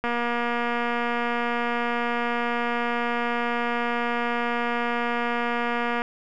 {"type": "click train", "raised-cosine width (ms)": 0.5, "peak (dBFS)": -12, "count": 1424, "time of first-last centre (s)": [0.04, 6.019], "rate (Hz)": 238, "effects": []}